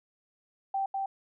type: tone with echo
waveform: sine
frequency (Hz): 780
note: G5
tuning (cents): -9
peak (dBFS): -27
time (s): 0.74-0.86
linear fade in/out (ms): 5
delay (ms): 200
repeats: 1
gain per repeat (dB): -2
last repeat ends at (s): 1.06
effects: none